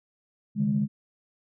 sine tone cluster, 137.6 / 151.5 / 207.6 Hz, C#3 / D#3 / G#3, -12 / -46 / 0 cents, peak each -30 / -29 / -23 dBFS, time 0.55-0.88 s, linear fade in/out 50 ms, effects tanh soft clip ceiling -13 dBFS

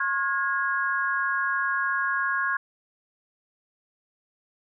sine tone cluster, 1082 / 1428 / 1651 Hz, C#6 / F6 / G#6, -42 / +38 / -11 cents, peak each -28 / -29 / -26 dBFS, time 0-2.57 s, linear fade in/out 5 ms, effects none

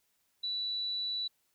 sine tone, 3951 Hz, B7, in tune, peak -32 dBFS, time 0.43-1.28 s, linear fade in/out 10 ms, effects white hiss -75 dBFS RMS until 1.54 s

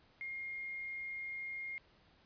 sine tone, 2131 Hz, C7, 31 cents sharp, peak -40 dBFS, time 0.21-1.78 s, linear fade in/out 0 ms, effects pink hiss -67 dBFS RMS until 2.25 s + resampled to 11025 Hz

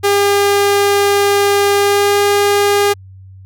sawtooth tone with pitch glide, 403.3 to 406.3 Hz, G4 to G#4, +49 to -38 cents, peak -6 dBFS, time 0.03-2.94 s, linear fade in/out 20 ms, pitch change +13 cents, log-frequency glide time 1.76-2.2 s, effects added 95 Hz sine -34 dBFS peak until 3.45 s

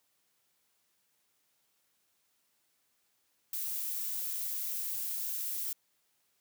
violet noise, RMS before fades -36 dBFS, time 3.53-5.73 s, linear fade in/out 2 ms, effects white hiss -75 dBFS RMS until 6.4 s + high-pass 80 Hz 12 dB/octave

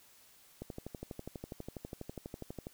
click train, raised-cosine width 2 ms, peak -28 dBFS, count 26, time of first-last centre 0.62-2.669 s, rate 12.2 Hz, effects white hiss -62 dBFS RMS until 2.73 s

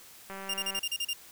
click train, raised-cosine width 0.5 ms, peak -27 dBFS, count 96, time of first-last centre 0.3-0.79 s, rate 194 Hz
sawtooth tone bursts, 2802 Hz, F7, 5 cents sharp, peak -26 dBFS, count 8, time 0.49-1.134 s, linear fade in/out 5 ms, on 49 ms, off 36 ms
effects white hiss -52 dBFS RMS until 1.31 s

